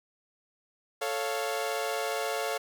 sawtooth chord, A augmented, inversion none, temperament equal, 440 / 554.4 / 698.5 Hz, A4 / C#5 / E#5, 0 / 0 / 0 cents, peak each -30 dBFS, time 1.01-2.58 s, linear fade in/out 10 ms, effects none

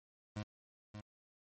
25% pulse tone with echo, 105.2 Hz, G#2, 23 cents sharp, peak -35 dBFS, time 0.36-0.43 s, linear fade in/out 5 ms, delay 580 ms, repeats 1, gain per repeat -7 dB, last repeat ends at 1.01 s, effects MP3 32 kbps

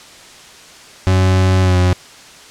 40% pulse tone with pitch glide, 93.5 to 90.73 Hz, F#2 to F#2, +19 to -33 cents, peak -9 dBFS, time 1.07-1.93 s, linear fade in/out 0 ms, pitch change -52 cents, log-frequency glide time 1.62-1.76 s, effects white hiss -39 dBFS RMS until 2.5 s + low-pass 7000 Hz 12 dB/octave

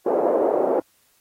white band-pass noise, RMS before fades -20 dBFS, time 0.06-0.8 s, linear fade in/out 5 ms, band 360 to 610 Hz, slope 24 dB/octave, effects white hiss -62 dBFS RMS until 1.2 s + AAC 48 kbps

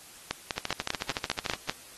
two click trains, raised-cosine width 0.2 ms, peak -10 / -12 dBFS, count 8 / 14, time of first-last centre 0.31-1.696 / 0.58-1.536 s, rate 5.05 / 13.6 Hz, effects white hiss -50 dBFS RMS until 1.97 s + AAC 32 kbps

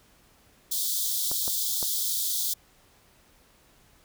white high-pass noise, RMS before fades -28 dBFS, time 0.71-2.54 s, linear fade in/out 10 ms, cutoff 3300 Hz, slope 96 dB/octave
clicks, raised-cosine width 1 ms, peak -22 dBFS, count 3, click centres 1.315 / 1.479 / 1.828 s
effects pink hiss -60 dBFS RMS until 4.04 s

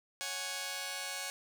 5% pulse chord, C# suspended fourth, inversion none, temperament just, 554.4 / 739.2 / 831.5 Hz, C#5 / F#5 / G#5, 0 / -2 / +2 cents, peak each -31 dBFS, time 0.21-1.3 s, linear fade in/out 0 ms, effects none

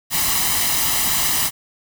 white noise with comb filter, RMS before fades -19 dBFS, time 0.1-1.51 s, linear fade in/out 50 ms, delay 1 ms, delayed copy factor +0.6, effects none

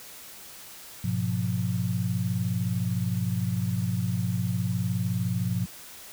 sine chord, F diminished, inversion first, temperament equal with one note detuned, 103.83 / 123.47 / 177.36 Hz, Ab2 / Cb3 / F3, 0 / 0 / +27 cents, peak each -29 dBFS, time 1.04-5.66 s, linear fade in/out 5 ms, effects white hiss -45 dBFS RMS until 6.12 s

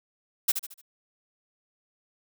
blue noise with echo, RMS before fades -21 dBFS, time 0.48-0.52 s, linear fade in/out 10 ms, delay 74 ms, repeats 4, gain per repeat -8 dB, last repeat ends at 0.816 s, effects none

